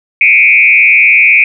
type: tone with frequency modulation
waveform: sine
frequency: 2349 Hz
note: D7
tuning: in tune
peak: -3 dBFS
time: 0.21-1.44 s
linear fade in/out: 2 ms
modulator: 128 Hz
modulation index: 1.4
effects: none